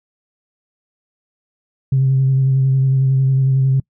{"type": "tone with vibrato", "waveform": "sine", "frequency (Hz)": 133.4, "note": "C3", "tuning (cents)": 34, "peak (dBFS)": -10, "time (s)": [1.92, 3.8], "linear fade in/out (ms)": 5, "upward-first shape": "square", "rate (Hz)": 11, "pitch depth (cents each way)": 17, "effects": ["noise-tail reverb RT60 0.1 s tail -26 dB re dry", "tanh soft clip ceiling -7 dBFS"]}